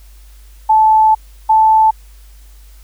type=tone pair in turn; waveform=sine; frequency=872 / 876.7 Hz; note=A5 / A5; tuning=-16 / -7 cents; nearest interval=unison; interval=9 cents; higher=second; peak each=-6 / -6 dBFS; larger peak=neither; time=0.69-1.15 / 1.49-1.91 s; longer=first; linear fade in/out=10 ms; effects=added 50 Hz sine -37 dBFS peak until 2.83 s + white hiss -50 dBFS RMS until 2.83 s

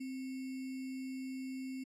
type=tone with sample-and-hold; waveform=sine; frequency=261.6 Hz; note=C4; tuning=in tune; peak=-39 dBFS; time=0-1.84 s; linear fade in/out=10 ms; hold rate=2450 Hz; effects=low-pass 11000 Hz 12 dB/octave

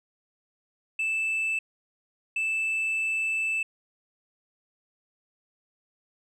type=tone bursts at uneven times; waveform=sine; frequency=2637 Hz; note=E7; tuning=in tune; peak=-22 dBFS; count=2; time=0.99-1.59 / 2.36-3.63 s; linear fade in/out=5 ms; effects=tanh soft clip ceiling -24 dBFS

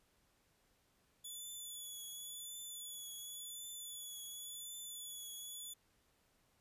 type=tone with vibrato; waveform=10% pulse; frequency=3439 Hz; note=A7; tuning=40 cents flat; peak=-39 dBFS; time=1.24-5.74 s; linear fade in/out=10 ms; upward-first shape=triangle; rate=0.92 Hz; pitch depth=41 cents each way; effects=pink hiss -75 dBFS RMS until 6.6 s + resampled to 32000 Hz

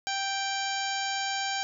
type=harmonic tone with a mistuned harmonic; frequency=784 Hz; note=G5; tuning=in tune; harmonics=1 / 2 / 3 / 4 / 5 / 6 / 7 / 8 / 9; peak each=-32 / -35 / -38 / -37 / -40 / -39 / -41 / -41 / -44 dBFS; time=0.07-1.63 s; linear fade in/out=0 ms; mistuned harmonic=8; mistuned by=+72 cents; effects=none

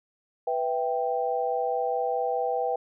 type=chord; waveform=sine; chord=E minor; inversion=second; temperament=equal; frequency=493.9 / 659.3 / 784 Hz; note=B4 / E5 / G5; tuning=0 / 0 / 0 cents; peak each=-28 / -31 / -28 dBFS; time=0.47-2.76 s; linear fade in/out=5 ms; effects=none

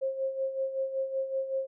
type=tone with tremolo; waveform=sine; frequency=534 Hz; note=C5; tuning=35 cents sharp; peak=-26 dBFS; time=0.01-1.67 s; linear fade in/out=20 ms; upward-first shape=sine; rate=5.3 Hz; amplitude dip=65%; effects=none

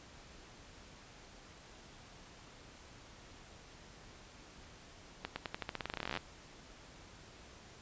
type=accelerating click train; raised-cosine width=0.3 ms; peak=-21 dBFS; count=23; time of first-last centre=5.25-6.173 s; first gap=110 ms; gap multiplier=0.89; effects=pink hiss -56 dBFS RMS until 7.81 s + resampled to 16000 Hz

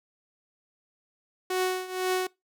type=tone with tremolo; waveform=sawtooth; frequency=370 Hz; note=F#4; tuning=in tune; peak=-19 dBFS; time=1.5-2.27 s; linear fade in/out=5 ms; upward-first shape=triangle; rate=2 Hz; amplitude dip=85%; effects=noise-tail reverb RT60 0.2 s tail -23 dB re dry

